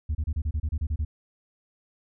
sine tone bursts, 76.7 Hz, D#2, 24 cents flat, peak -21 dBFS, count 11, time 0.09-1.05 s, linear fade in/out 10 ms, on 60 ms, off 30 ms, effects tanh soft clip ceiling -23 dBFS

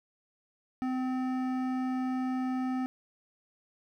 sine tone with hard clipping, 257 Hz, C4, 31 cents flat, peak -31 dBFS, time 0.82-2.86 s, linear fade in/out 0 ms, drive 13 dB, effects none

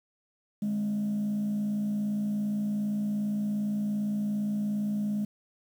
sine tone with frequency modulation, 207.7 Hz, G#3, in tune, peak -25 dBFS, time 0.62-5.25 s, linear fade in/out 5 ms, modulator 57.4 Hz, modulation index 0.26, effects tanh soft clip ceiling -24 dBFS + 9-bit

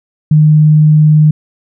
sine tone, 153 Hz, D#3, 29 cents flat, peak -3 dBFS, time 0.31-1.31 s, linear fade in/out 5 ms, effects none

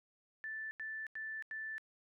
sine tone bursts, 1760 Hz, A6, in tune, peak -40 dBFS, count 4, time 0.44-1.781 s, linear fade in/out 0 ms, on 270 ms, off 87 ms, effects none

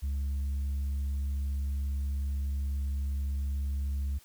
sine tone, 69.4 Hz, C#2, 3 cents sharp, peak -26 dBFS, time 0.02-4.19 s, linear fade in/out 20 ms, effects tanh soft clip ceiling -28 dBFS + white hiss -59 dBFS RMS until 4.24 s

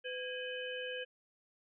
harmonic tone with a mistuned harmonic, 504 Hz, B4, 35 cents sharp, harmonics 1 / 3 / 5 / 6, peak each -41 / -44 / -47 / -45 dBFS, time 0.04-1.05 s, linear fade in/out 20 ms, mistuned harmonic 3, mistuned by +140 cents, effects none

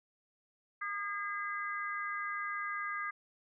harmonic tone, 406.8 Hz, G#4, 36 cents flat, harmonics 3 / 4 / 5, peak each -38 / -40 / -41 dBFS, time 0.81-3.11 s, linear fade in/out 10 ms, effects none

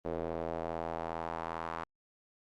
square tone with band-pass filter sweep, 41.2 Hz, E1, in tune, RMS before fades -38 dBFS, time 0.05-1.84 s, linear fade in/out 0 ms, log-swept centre 500 to 1100 Hz, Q 2, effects Opus 32 kbps

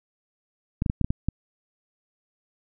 clicks, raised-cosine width 5 ms, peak -11 dBFS, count 7, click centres 0.821 / 0.862 / 0.899 / 1.013 / 1.045 / 1.105 / 1.286 s, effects none

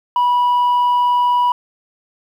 sine tone, 978 Hz, B5, 17 cents flat, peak -9 dBFS, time 0.16-1.52 s, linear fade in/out 2 ms, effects tanh soft clip ceiling -11 dBFS + 8-bit

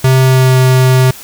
square tone with pitch glide, 130.81 to 129.31 Hz, C3 to C3, 0 to -20 cents, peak -6 dBFS, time 0.04-1.11 s, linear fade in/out 5 ms, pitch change -20 cents, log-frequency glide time 0.22-0.56 s, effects white hiss -32 dBFS RMS until 1.23 s

